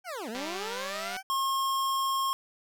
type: linear two-way sweep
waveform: 20% pulse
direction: down then up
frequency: 784 to 207.8 to 784 Hz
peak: -30 dBFS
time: 0.04-1.23 s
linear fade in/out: 50 ms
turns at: 0.29 s
type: click train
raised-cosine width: 0.2 ms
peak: -21 dBFS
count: 161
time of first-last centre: 0.35-1.166 s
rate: 196 Hz
type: tone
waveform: square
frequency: 1077 Hz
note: C6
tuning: 50 cents sharp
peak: -27 dBFS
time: 1.3-2.33 s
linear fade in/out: 0 ms
effects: none